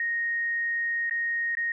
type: tone with dropouts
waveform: sine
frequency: 1864.7 Hz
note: A#6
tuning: in tune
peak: -25 dBFS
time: 0-1.72 s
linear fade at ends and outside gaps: 2 ms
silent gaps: 1.097-1.109 / 1.552-1.57 s
effects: none